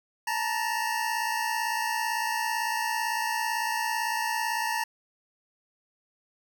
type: tone pair together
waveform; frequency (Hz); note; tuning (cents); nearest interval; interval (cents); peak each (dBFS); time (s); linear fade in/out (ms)
25% pulse; 880 / 937.9; A5 / A#5; 0 / +10; minor second; 110; -26 / -26; 0.27-4.84; 5
effects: none